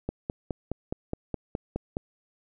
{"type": "click train", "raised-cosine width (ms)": 2, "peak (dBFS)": -16, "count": 10, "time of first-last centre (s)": [0.09, 1.969], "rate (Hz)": 4.79, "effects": []}